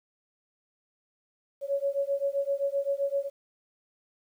sine beating tone pair, 554 / 561.7 Hz, C#5 / C#5, -1 / +23 cents, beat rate 7.7 Hz, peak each -29 dBFS, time 1.61-3.3 s, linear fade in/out 50 ms, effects 10-bit

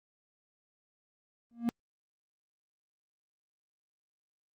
triangle tone with exponential growth, 234.8 Hz, A#3, 13 cents sharp, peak -21 dBFS, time 1.51-1.69 s, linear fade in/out 0 ms, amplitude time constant 37 ms, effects Opus 32 kbps

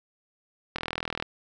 click train, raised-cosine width 0.3 ms, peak -13 dBFS, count 20, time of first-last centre 0.76-1.225 s, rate 40.9 Hz, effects none

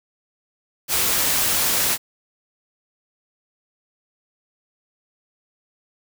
white noise, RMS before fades -20 dBFS, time 0.88-1.98 s, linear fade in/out 50 ms, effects none

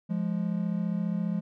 triangle tone pair together, 173.5 / 208.3 Hz, F3 / G#3, -11 / +5 cents, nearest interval minor third, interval 316 cents, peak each -27 / -28 dBFS, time 0.09-1.41 s, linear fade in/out 20 ms, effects none

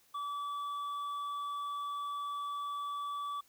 triangle tone with hard clipping, 1151 Hz, D6, 35 cents flat, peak -37 dBFS, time 0.14-3.41 s, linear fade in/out 10 ms, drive 8 dB, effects white hiss -67 dBFS RMS until 3.48 s

